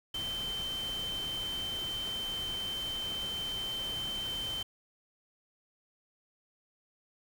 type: tone in noise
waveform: sine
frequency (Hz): 3099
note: G7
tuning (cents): -21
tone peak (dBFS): -34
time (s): 0.14-4.63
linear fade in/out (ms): 5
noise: pink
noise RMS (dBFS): -44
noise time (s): 0.14-4.63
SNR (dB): +7
effects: none